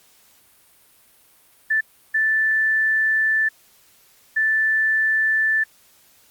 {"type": "tone bursts at uneven times", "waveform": "sine", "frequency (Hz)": 1760, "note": "A6", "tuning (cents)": 0, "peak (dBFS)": -16, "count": 3, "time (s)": [[1.7, 1.81], [2.14, 3.49], [4.36, 5.64]], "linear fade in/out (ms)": 10, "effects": ["white hiss -55 dBFS RMS until 6.3 s", "Opus 48 kbps"]}